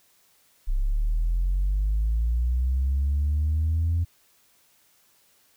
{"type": "linear sweep", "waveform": "sine", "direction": "up", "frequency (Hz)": [31.99, 85.6], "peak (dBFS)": -19, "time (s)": [0.67, 4.05], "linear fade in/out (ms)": 20, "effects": ["tanh soft clip ceiling -18 dBFS", "white hiss -62 dBFS RMS until 5.56 s"]}